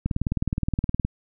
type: click train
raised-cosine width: 5 ms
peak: -11 dBFS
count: 20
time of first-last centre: 0.06-1.05 s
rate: 19.2 Hz
effects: none